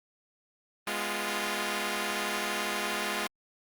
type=chord; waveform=5% pulse; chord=F diminished; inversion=first; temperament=equal with one note detuned; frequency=207.1 / 246.9 / 349.2 Hz; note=Ab3 / Cb4 / F4; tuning=-5 / 0 / 0 cents; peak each=-22 / -26 / -22 dBFS; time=0.87-3.27 s; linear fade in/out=2 ms; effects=Opus 32 kbps